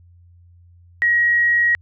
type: tone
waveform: sine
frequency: 1898 Hz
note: A#6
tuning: 31 cents sharp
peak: -13 dBFS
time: 1.02-1.75 s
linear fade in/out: 0 ms
effects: added 87 Hz sine -46 dBFS peak until 1.81 s